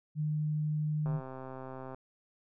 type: tone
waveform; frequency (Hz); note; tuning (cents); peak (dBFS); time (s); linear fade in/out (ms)
sine; 152.1; D#3; -39; -29; 0.15-1.21; 50
type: click train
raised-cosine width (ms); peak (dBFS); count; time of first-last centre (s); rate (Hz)
1; -30; 117; 1.06-1.945; 131
effects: none